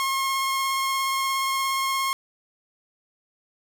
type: tone with vibrato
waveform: sawtooth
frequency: 1077 Hz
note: C6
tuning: 50 cents sharp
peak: -19 dBFS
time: 0-2.13 s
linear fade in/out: 0 ms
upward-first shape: sine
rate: 17 Hz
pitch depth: 11 cents each way
effects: none